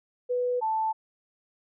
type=tone pair in turn; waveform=sine; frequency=493.9 / 880 Hz; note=B4 / A5; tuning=0 / 0 cents; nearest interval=minor seventh; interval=1000 cents; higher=second; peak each=-24 dBFS; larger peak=neither; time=0.29-0.61 / 0.61-0.93 s; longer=neither; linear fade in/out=20 ms; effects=none